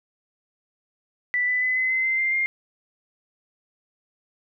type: tone with pitch steps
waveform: sine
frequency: 1975.5 / 1995 / 2015 / 2035 / 2055 / 2075 / 2095 / 2116 Hz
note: B6 / B6 / B6 / C7 / C7 / C7 / C7 / C7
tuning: 0 / +17 / +34 / -49 / -32 / -15 / +2 / +19 cents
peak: -20 dBFS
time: 1.34-2.46 s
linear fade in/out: 0 ms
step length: 140 ms
effects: none